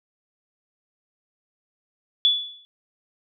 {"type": "tone with exponential decay", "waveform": "sine", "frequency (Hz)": 3436, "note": "A7", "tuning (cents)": -42, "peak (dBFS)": -12, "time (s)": [2.25, 2.65], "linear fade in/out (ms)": 0, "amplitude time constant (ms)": 86, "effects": []}